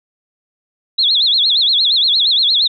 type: tone with vibrato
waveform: sine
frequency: 3767 Hz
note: A#7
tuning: 17 cents sharp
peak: -10 dBFS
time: 0.98-2.68 s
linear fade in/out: 10 ms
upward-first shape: sine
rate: 8.6 Hz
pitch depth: 220 cents each way
effects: none